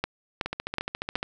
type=two click trains; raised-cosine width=0.3 ms; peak=-14 / -10 dBFS; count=12 / 4; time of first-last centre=0.46-1.229 / 0.04-1.155 s; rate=14.3 / 2.69 Hz; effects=none